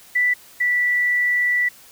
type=tone pair in turn; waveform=sine; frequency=1975.5 / 1963 Hz; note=B6 / B6; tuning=0 / -11 cents; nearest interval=unison; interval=11 cents; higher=first; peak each=-15 / -16 dBFS; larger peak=first; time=0.15-0.34 / 0.6-1.69 s; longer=second; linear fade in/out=10 ms; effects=white hiss -47 dBFS RMS until 1.91 s